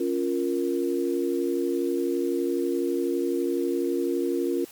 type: chord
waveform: sine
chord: Bb minor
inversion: first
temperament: equal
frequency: 277.2 / 349.2 / 466.2 Hz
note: Db4 / F4 / Bb4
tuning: 0 / 0 / 0 cents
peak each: -28 / -25 / -30 dBFS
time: 0-4.65 s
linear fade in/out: 5 ms
effects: white hiss -48 dBFS RMS until 4.71 s + MP3 96 kbps